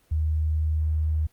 sine tone, 77.78 Hz, D#2, in tune, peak -21 dBFS, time 0.11-1.27 s, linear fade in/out 10 ms, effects pink hiss -63 dBFS RMS until 1.32 s + Opus 24 kbps

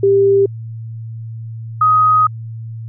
sine tone pair in turn, 395.1 / 1254.4 Hz, G4 / D#6, +14 / +14 cents, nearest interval octave + minor sixth, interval 2000 cents, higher second, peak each -8 dBFS, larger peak neither, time 0.03-0.46 / 1.81-2.27 s, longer second, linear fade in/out 5 ms, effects added 113 Hz sine -25 dBFS peak until 2.88 s

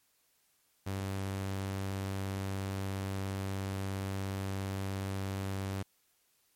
sawtooth tone, 97 Hz, G2, 18 cents flat, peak -30 dBFS, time 0.86-5.83 s, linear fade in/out 10 ms, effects white hiss -72 dBFS RMS until 6.55 s + MP3 64 kbps

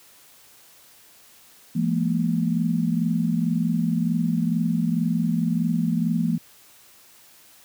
sine tone cluster, 169.9 / 212.5 / 234.5 Hz, F3 / G#3 / A#3, -47 / +40 / +11 cents, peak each -23 / -26 / -24 dBFS, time 1.75-6.38 s, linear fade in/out 10 ms, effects white hiss -52 dBFS RMS until 7.64 s + high-pass 60 Hz 12 dB/octave

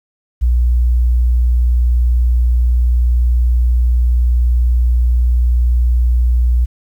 sine tone, 60.4 Hz, B1, 38 cents flat, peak -9 dBFS, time 0.41-6.66 s, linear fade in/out 20 ms, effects 8-bit

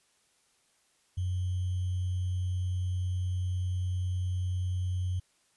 sine tone with sample-and-hold, 91 Hz, F#2, 28 cents flat, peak -28 dBFS, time 1.17-5.2 s, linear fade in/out 10 ms, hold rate 3150 Hz, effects white hiss -69 dBFS RMS until 5.56 s + resampled to 24000 Hz

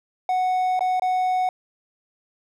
triangle tone with dropouts, 739 Hz, F#5, 2 cents flat, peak -17 dBFS, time 0.29-1.49 s, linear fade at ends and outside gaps 2 ms, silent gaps 0.793-0.807 / 0.997-1.02 s, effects none

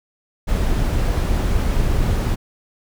brown noise, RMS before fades -18 dBFS, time 0.47-2.36 s, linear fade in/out 20 ms, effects none

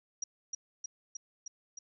sine tone with echo, 5720 Hz, F8, 41 cents sharp, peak -32 dBFS, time 0.22-0.24 s, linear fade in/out 5 ms, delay 310 ms, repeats 5, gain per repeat -2 dB, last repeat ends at 1.79 s, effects none

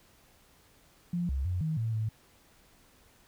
sine tone with pitch steps, 174.4 / 67.3 / 89.9 / 158 / 113 / 109.6 Hz, F3 / C2 / F#2 / D#3 / A2 / A2, -2 / +49 / -49 / +27 / +47 / -6 cents, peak -28 dBFS, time 1.13-2.09 s, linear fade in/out 5 ms, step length 160 ms, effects pink hiss -62 dBFS RMS until 3.27 s

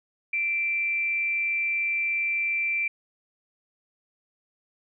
sine tone with amplitude modulation, 2349 Hz, D7, in tune, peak -22 dBFS, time 0.33-2.88 s, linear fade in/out 5 ms, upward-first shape sine, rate 295 Hz, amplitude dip 30%, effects none

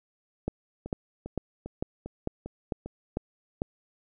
two click trains, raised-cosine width 2 ms, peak -15 / -24 dBFS, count 8 / 6, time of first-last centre 0.48-3.619 / 0.86-2.86 s, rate 2.23 / 2.5 Hz, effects none

